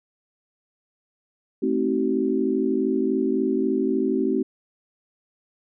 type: chord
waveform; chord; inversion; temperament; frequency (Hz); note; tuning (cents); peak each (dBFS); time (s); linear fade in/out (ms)
sine; A diminished seventh; none; just; 220 / 264 / 316.8 / 380.2; A3 / C4 / Eb4 / Gb4; 0 / +16 / +31 / +47; -27 / -24 / -27 / -24; 1.62-4.43; 10
effects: none